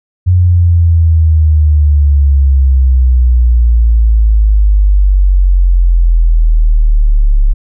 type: exponential sweep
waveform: sine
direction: down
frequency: 91.1 to 34.85 Hz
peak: -4 dBFS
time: 0.26-7.54 s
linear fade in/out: 20 ms
effects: none